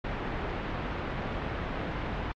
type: low-pass noise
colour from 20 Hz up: pink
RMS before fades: -34 dBFS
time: 0.04-2.32 s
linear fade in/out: 5 ms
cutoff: 2100 Hz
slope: 12 dB/octave
effects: low-pass 4000 Hz 12 dB/octave + AAC 48 kbps